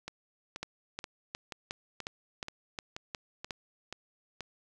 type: two click trains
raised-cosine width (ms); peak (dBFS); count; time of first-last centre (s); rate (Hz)
0.2; -19 / -22; 9 / 10; 0.63-3.508 / 0.08-4.407; 2.78 / 2.08
effects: none